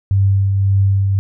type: tone with tremolo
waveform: sine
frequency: 98 Hz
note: G2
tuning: in tune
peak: -9 dBFS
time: 0.11-1.19 s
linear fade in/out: 0 ms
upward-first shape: triangle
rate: 1.8 Hz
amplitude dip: 35%
effects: none